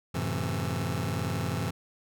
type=chord; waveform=sawtooth; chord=F# half-diminished seventh; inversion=none; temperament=just; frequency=92.5 / 111 / 133.2 / 166.5 Hz; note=F#2 / A2 / C3 / E3; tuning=0 / +16 / +31 / +18 cents; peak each=-30 dBFS; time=0.14-1.71 s; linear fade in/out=10 ms; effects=none